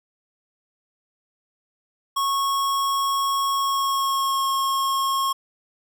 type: tone with pitch glide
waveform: square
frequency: 1100 to 1084.2 Hz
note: C#6 to C#6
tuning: -14 to -39 cents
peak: -21 dBFS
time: 2.16-5.33 s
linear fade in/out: 10 ms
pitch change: -25 cents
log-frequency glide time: 3.53-4.47 s
effects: none